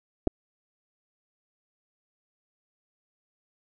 clicks, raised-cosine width 2 ms, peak -11 dBFS, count 2, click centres 0.272 / 0.275 s, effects none

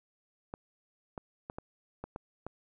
clicks, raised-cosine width 1 ms, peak -25 dBFS, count 7, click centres 0.539 / 1.178 / 1.499 / 1.585 / 2.04 / 2.161 / 2.466 s, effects none

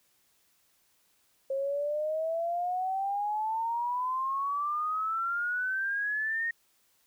sine exponential sweep, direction up, 535 to 1864.7 Hz, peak -28 dBFS, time 1.5-6.51 s, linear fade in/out 5 ms, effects white hiss -69 dBFS RMS until 7.06 s

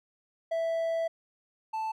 triangle tone pair in turn, 659.3 / 880.1 Hz, E5 / A5, 0 / 0 cents, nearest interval perfect fourth, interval 500 cents, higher second, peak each -25 / -28 dBFS, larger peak first, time 0.51-1.08 / 1.73-1.92 s, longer first, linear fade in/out 10 ms, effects none

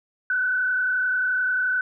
sine tone with frequency modulation, 1500 Hz, F#6, 23 cents sharp, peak -20 dBFS, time 0.3-1.81 s, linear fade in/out 2 ms, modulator 31.4 Hz, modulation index 0.96, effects none

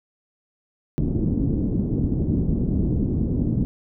white low-pass noise, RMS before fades -22 dBFS, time 0.98-3.65 s, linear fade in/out 0 ms, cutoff 280 Hz, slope 24 dB/octave, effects none

